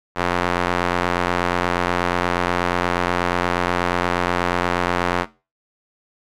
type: tone with band-pass filter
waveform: square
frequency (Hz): 44.17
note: F1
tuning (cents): +20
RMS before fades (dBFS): -21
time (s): 0.15-5.26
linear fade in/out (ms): 50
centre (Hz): 1200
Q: 0.77
effects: noise-tail reverb RT60 0.3 s tail -19 dB re dry